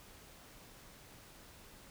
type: silence
effects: pink hiss -57 dBFS RMS until 1.9 s